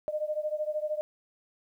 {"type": "beating tone pair", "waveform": "sine", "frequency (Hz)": [604, 617], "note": ["D5", "D#5"], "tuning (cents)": [48, -15], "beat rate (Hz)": 13, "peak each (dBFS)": [-31, -33], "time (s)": [0.08, 1.01], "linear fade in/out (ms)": 0, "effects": ["11-bit"]}